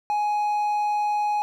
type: tone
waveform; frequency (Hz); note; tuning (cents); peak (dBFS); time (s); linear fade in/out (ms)
triangle; 835; G#5; +9; -19; 0.1-1.42; 0
effects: none